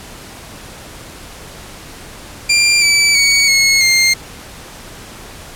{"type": "tone with pitch steps", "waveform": "20% pulse", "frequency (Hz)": [2383, 2312, 2244, 2178, 2113], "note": ["D7", "D7", "C#7", "C#7", "C7"], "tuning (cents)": [25, -28, 21, -31, 16], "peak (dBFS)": -4, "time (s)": [2.49, 4.14], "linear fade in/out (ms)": 10, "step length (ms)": 330, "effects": ["pink hiss -34 dBFS RMS until 5.55 s", "low-pass 12000 Hz 12 dB/octave"]}